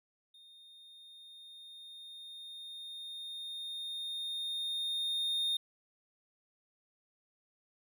triangle tone with level ramp, 3670 Hz, A#7, 28 cents flat, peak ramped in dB -54 to -28 dBFS, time 0.34-5.57 s, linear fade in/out 5 ms, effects none

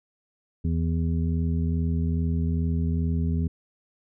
harmonic tone, 82.41 Hz, E2, in tune, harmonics 1 / 2 / 3 / 5, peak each -24 / -27 / -31 / -41 dBFS, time 0.64-3.48 s, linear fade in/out 10 ms, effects none

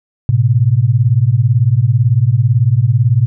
sine beating tone pair, 109.9 / 127.9 Hz, A2 / C3, -2 / -39 cents, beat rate 18 Hz, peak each -11 dBFS, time 0.29-3.26 s, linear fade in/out 0 ms, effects none

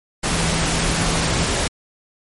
sine tone in noise, 164.81 Hz, E3, in tune, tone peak -24 dBFS, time 0.31-1.45 s, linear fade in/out 10 ms, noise pink, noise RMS -20 dBFS, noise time 0.23-1.68 s, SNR -7 dB, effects MP3 48 kbps

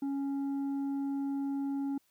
sine tone with tanh clipping, 277.2 Hz, C#4, in tune, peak -32 dBFS, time 0.02-1.98 s, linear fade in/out 5 ms, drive 5 dB, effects white hiss -72 dBFS RMS until 2.1 s

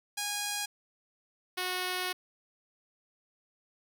5% pulse tone pair in turn, 822 / 365.9 Hz, G#5 / F#4, -18 / -19 cents, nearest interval octave + major second, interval 1401 cents, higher first, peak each -20 dBFS, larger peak neither, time 0.17-0.66 / 1.57-2.13 s, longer second, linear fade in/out 10 ms, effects none

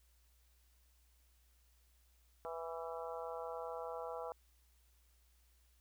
harmonic tone with a mistuned harmonic, 164.81 Hz, E3, in tune, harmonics 3 / 4 / 5 / 6 / 7 / 8, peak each -45 / -47 / -49 / -51 / -52 / -53 dBFS, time 2.45-4.32 s, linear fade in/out 0 ms, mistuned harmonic 8, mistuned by +29 cents, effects added 60 Hz sine -68 dBFS peak until 5.8 s + white hiss -75 dBFS RMS until 5.8 s

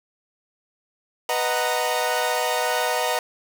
sawtooth chord, B major seventh, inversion none, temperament equal with one note detuned, 493.9 / 622.3 / 740 / 925.9 Hz, B4 / D#5 / F#5 / A#5, 0 / 0 / 0 / -12 cents, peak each -23 dBFS, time 1.29-3.19 s, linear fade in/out 2 ms, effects none

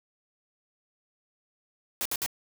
white noise bursts, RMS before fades -30 dBFS, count 3, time 2.01-2.262 s, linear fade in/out 0 ms, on 44 ms, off 60 ms, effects none

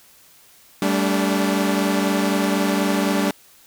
sawtooth chord, G suspended second, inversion none, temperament equal with one note detuned, 196 / 220 / 288.6 Hz, G3 / A3 / D4, 0 / 0 / -30 cents, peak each -17 / -21 / -18 dBFS, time 0.82-3.31 s, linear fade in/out 2 ms, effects white hiss -51 dBFS RMS until 3.66 s

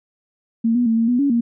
sine tone with pitch steps, 228.2 / 243.6 / 225.4 / 228.6 / 245.1 / 281.8 / 234.6 Hz, A#3 / B3 / A3 / A#3 / B3 / C#4 / A#3, -37 / -24 / +42 / -34 / -13 / +29 / +11 cents, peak -14 dBFS, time 0.64-1.41 s, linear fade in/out 10 ms, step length 110 ms, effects none

